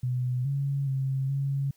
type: tone with pitch steps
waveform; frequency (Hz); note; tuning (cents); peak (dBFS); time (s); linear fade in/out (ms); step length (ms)
sine; 125.4 / 139.3 / 134.1 / 138.3; B2 / C#3 / C3 / C#3; +27 / +9 / +43 / -4; -25; 0.03-1.71; 5; 420
effects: white hiss -66 dBFS RMS until 1.76 s